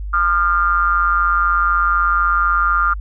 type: ring-modulated tone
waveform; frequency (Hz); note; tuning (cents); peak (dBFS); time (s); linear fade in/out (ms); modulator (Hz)
triangle; 88; F2; +14; -8; 0.13-2.94; 10; 1300
effects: added 50 Hz sine -23 dBFS peak until 3 s